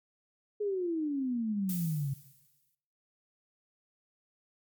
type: exponential sweep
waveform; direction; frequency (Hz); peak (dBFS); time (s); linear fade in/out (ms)
sine; down; 425 to 133.1; -29; 0.6-2.14; 10
type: noise with exponential decay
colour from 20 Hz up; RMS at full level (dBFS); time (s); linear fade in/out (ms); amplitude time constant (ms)
violet; -37; 1.69-2.75; 2; 230
effects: noise-tail reverb RT60 0.8 s tail -19 dB re dry + MP3 96 kbps